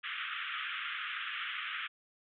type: band-pass noise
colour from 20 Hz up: pink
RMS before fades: -39 dBFS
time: 0.03-1.88 s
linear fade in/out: 20 ms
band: 1200 to 3400 Hz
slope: 96 dB/octave
effects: none